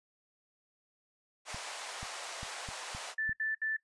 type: band-pass noise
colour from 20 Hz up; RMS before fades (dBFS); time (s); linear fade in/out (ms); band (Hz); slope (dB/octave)
pink; -43; 1.45-3.15; 50; 590 to 9400; 24
type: clicks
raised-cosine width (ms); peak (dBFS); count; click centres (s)
5; -32; 6; 1.545 / 2.03 / 2.431 / 2.688 / 2.949 / 3.294
type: tone bursts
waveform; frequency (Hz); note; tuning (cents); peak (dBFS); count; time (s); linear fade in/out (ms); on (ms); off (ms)
sine; 1760; A6; 0; -31; 3; 3.18-3.766; 5; 150; 68
effects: noise-tail reverb RT60 0.1 s tail -18 dB re dry + resampled to 24000 Hz